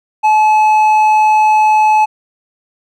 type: tone with hard clipping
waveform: sine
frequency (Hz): 859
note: A5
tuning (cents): -42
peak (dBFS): -8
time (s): 0.23-2.06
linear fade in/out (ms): 20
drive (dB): 5
effects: none